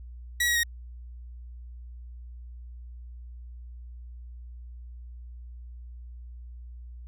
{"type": "tone with pitch steps", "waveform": "sawtooth", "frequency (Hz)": [1926, 1905, 1875], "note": ["B6", "A#6", "A#6"], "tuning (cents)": [-44, 37, 10], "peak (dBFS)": -19, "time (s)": [0.4, 0.634], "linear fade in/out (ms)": 5, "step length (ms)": 78, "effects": ["added 60 Hz sine -40 dBFS peak until 7.07 s"]}